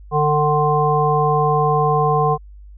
harmonic tone, 150 Hz, D3, 37 cents sharp, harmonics 1 / 3 / 5 / 7, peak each -19 / -19 / -19 / -19 dBFS, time 0.11-2.38 s, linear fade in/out 50 ms, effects added 50 Hz sine -37 dBFS peak until 2.77 s

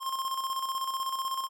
square tone with tremolo, 1062 Hz, C6, 25 cents sharp, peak -29 dBFS, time 0-1.49 s, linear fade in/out 50 ms, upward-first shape square, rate 16 Hz, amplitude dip 50%, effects none

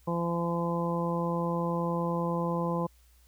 harmonic tone, 170.4 Hz, F3, 42 cents flat, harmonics 1 / 2 / 3 / 4 / 5 / 6, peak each -30 / -36 / -33 / -43 / -38 / -35 dBFS, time 0.07-2.87 s, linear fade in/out 10 ms, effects added 60 Hz sine -58 dBFS peak until 3.27 s + white hiss -66 dBFS RMS until 3.27 s

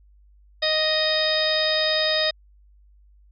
harmonic tone, 622.3 Hz, D#5, in tune, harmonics 1 / 2 / 3 / 4 / 5 / 6 / 7 / 8, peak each -24 / -35 / -27 / -34 / -35 / -24 / -36 / -26 dBFS, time 0.62-2.31 s, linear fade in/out 10 ms, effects added 50 Hz sine -51 dBFS peak until 3.31 s

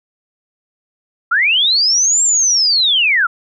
sine linear two-way sweep, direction up then down, 1300 to 7520 to 1300 Hz, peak -10 dBFS, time 1.31-3.27 s, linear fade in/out 10 ms, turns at 2.23 s, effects none

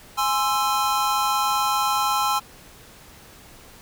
square chord, Ab augmented, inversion none, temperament equal with one note detuned, 830.6 / 1046.5 / 1328.4 Hz, Ab5 / C6 / E6, 0 / 0 / +13 cents, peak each -25 dBFS, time 0.17-2.4 s, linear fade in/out 20 ms, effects pink hiss -47 dBFS RMS until 3.81 s

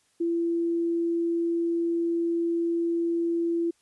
sine tone, 337.6 Hz, E4, 41 cents sharp, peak -23 dBFS, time 0.2-3.71 s, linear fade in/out 10 ms, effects white hiss -67 dBFS RMS until 3.81 s + resampled to 24000 Hz

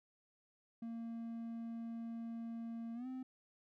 triangle tone with pitch glide, 230 to 258.2 Hz, A#3 to C4, -23 to -23 cents, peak -40 dBFS, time 0.82-3.23 s, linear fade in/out 5 ms, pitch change +200 cents, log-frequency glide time 2.94-3.07 s, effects none

